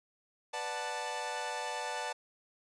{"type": "chord", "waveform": "sawtooth", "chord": "B minor seventh", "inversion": "none", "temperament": "equal with one note detuned", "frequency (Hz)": [493.9, 590, 740, 880], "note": ["B4", "D5", "F#5", "A5"], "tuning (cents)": [0, 8, 0, 0], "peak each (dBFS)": [-40, -39, -39, -34], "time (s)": [0.53, 2.13], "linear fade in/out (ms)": 10, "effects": ["resampled to 22050 Hz"]}